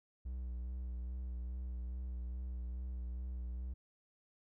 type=tone with vibrato; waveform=triangle; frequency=61.74 Hz; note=B1; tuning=in tune; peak=-37 dBFS; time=0.25-3.74 s; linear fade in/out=10 ms; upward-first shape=sine; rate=2.4 Hz; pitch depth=34 cents each way; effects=none